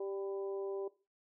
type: harmonic tone with a mistuned harmonic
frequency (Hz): 196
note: G3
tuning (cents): 0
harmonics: 2 / 3 / 4 / 5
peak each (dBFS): -37 / -46 / -53 / -55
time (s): 0-0.88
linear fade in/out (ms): 5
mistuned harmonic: 5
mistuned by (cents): +30
effects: noise-tail reverb RT60 0.3 s tail -17 dB re dry

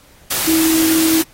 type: tone in noise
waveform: sine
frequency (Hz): 322.6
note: E4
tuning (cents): -37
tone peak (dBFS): -12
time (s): 0.47-1.22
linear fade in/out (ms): 10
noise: white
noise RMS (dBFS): -19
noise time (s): 0.3-1.23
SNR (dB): +4
effects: pink hiss -48 dBFS RMS until 1.33 s + AAC 48 kbps

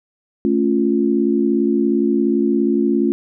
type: chord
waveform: sine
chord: A augmented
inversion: none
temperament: equal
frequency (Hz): 220 / 277.2 / 349.2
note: A3 / C#4 / E#4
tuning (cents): 0 / 0 / 0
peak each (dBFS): -18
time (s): 0.45-3.12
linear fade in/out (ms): 0
effects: none

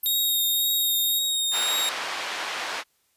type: tone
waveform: sine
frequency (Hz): 13240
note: G#9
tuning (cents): -6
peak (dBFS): -24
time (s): 0.03-1.19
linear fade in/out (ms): 5
type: tone with vibrato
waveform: sawtooth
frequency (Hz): 3729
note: A#7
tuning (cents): 0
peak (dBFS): -20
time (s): 0.06-1.89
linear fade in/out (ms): 0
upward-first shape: triangle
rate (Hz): 1.9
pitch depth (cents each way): 23
type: band-pass noise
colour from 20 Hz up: pink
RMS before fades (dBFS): -31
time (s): 1.51-2.84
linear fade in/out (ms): 50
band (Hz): 820 to 4300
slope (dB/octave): 12
effects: white hiss -68 dBFS RMS until 3.16 s + resampled to 32000 Hz

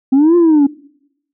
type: linear two-way sweep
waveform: sine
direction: up then down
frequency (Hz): 257.2 to 352.9 to 273.8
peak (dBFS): -4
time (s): 0.12-0.67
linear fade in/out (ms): 10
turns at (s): 0.36
effects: noise-tail reverb RT60 0.8 s tail -24 dB re dry + tanh soft clip ceiling -5 dBFS

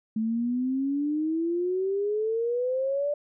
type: exponential sweep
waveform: sine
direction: up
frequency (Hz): 217 to 590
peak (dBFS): -24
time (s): 0.16-3.14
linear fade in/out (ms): 5
effects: none

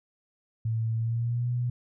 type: tone with pitch glide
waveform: sine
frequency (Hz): 112.7 to 122.19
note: A2 to B2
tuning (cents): +42 to -18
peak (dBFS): -25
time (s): 0.65-1.7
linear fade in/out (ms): 5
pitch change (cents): +140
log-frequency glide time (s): 0.96-1.49
effects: none

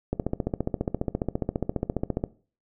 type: click train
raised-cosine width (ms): 2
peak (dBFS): -12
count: 32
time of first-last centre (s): 0.13-2.239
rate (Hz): 14.7
effects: noise-tail reverb RT60 0.4 s tail -19 dB re dry

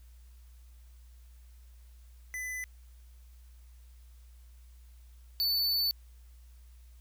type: tone pair in turn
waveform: square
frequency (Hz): 2006 / 4493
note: B6 / C#8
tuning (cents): +26 / +23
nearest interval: octave + major second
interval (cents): 1397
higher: second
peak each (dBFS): -36 / -27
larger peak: second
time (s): 2.34-2.64 / 5.4-5.91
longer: second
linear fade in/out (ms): 0
effects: added 60 Hz sine -51 dBFS peak until 7 s + white hiss -68 dBFS RMS until 7 s

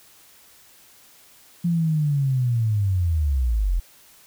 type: linear sweep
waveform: sine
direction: down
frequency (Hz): 174.61 to 39.74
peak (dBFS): -18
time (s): 1.64-3.8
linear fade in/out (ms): 10
effects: white hiss -52 dBFS RMS until 4.26 s

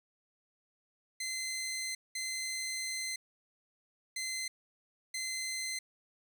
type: tone bursts at uneven times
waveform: 15% pulse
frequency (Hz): 2063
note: C7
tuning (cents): -25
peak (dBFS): -29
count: 4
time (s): 1.2-1.95 / 2.15-3.16 / 4.16-4.48 / 5.14-5.79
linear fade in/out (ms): 5
effects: none

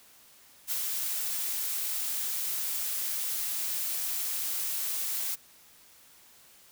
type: noise with ADSR envelope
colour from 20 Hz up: blue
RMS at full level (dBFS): -29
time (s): 0.67-5.36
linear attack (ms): 50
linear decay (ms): 13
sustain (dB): -3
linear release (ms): 21
effects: white hiss -57 dBFS RMS until 6.71 s

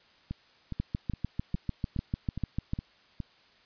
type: two click trains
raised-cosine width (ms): 5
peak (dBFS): -22 / -17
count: 8 / 14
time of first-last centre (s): 0.31-3.203 / 0.8-2.735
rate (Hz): 2.42 / 6.72
effects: white hiss -61 dBFS RMS until 3.65 s + resampled to 11025 Hz

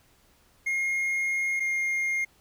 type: tone pair in turn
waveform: triangle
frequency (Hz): 2141 / 2127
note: C7 / C7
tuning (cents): +39 / +28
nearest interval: unison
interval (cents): 11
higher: first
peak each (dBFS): -23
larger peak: neither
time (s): 0.66-1.6 / 1.6-2.25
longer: first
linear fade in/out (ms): 10
effects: pink hiss -62 dBFS RMS until 2.4 s

